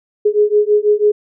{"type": "beating tone pair", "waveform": "sine", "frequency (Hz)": [415.3, 421.4], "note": ["G#4", "G#4"], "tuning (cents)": [0, 25], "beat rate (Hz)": 6.1, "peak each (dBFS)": -13, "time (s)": [0.25, 1.12], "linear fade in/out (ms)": 10, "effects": []}